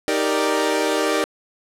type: chord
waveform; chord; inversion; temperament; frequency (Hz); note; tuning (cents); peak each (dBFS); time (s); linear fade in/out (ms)
sawtooth; Eb major seventh; none; equal; 311.1 / 392 / 466.2 / 587.3; Eb4 / G4 / Bb4 / D5; 0 / 0 / 0 / 0; -20; 0.08-1.24; 0
effects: low-pass 11000 Hz 12 dB/octave